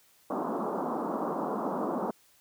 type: band-pass noise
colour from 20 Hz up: pink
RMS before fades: -32 dBFS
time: 0.3-2.11 s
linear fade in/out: 5 ms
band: 190 to 1200 Hz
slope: 48 dB/octave
effects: white hiss -63 dBFS RMS until 2.4 s